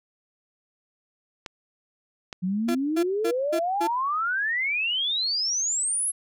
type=clicks; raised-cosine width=0.2 ms; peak=-17 dBFS; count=3; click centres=1.462 / 2.328 / 2.688 s
type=exponential sweep; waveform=sine; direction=up; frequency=176.8 to 11175 Hz; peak=-23 dBFS; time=2.42-6.12 s; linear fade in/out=20 ms
type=tone bursts; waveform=35% pulse; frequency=340.5 Hz; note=F4; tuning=44 cents flat; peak=-23 dBFS; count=5; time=2.68-3.875 s; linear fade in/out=10 ms; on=71 ms; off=210 ms
effects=none